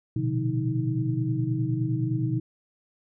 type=tone cluster; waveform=sine; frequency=116.7 / 126.3 / 149.8 / 176.4 / 315.8 Hz; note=A#2 / B2 / D3 / F3 / D#4; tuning=+2 / +39 / +35 / +18 / +26 cents; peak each=-33 / -26 / -32 / -35 / -30 dBFS; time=0.16-2.4 s; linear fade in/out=5 ms; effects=none